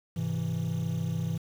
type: chord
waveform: triangle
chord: Ab augmented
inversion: none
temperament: equal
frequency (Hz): 103.83 / 130.81 / 164.81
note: Ab2 / C3 / E3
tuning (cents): 0 / 0 / 0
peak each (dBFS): -32 / -32 / -28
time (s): 0.16-1.38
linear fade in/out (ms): 10
effects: tanh soft clip ceiling -17 dBFS + 8-bit